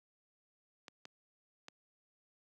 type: clicks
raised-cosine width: 0.2 ms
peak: -30 dBFS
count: 3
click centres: 0.882 / 1.054 / 1.684 s
effects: high-pass 200 Hz 12 dB/octave